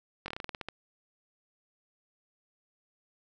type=slowing click train; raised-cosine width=0.3 ms; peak=-21 dBFS; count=11; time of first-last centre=0.26-0.686 s; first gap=21 ms; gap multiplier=1.15; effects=none